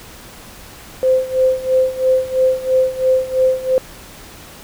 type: tone with tremolo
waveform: sine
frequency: 518 Hz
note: C5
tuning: 17 cents flat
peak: -9 dBFS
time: 1.03-3.78 s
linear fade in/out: 0 ms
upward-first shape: sine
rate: 3 Hz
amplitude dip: 85%
effects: pink hiss -38 dBFS RMS until 4.63 s